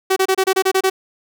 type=tone bursts; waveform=sawtooth; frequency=380.3 Hz; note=F#4; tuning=48 cents sharp; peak=-9 dBFS; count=9; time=0.1-0.9 s; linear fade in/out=10 ms; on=64 ms; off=28 ms; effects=none